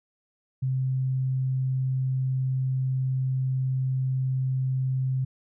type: tone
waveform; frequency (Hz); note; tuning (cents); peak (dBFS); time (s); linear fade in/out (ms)
sine; 130.81; C3; 0; -23; 0.62-5.25; 10
effects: none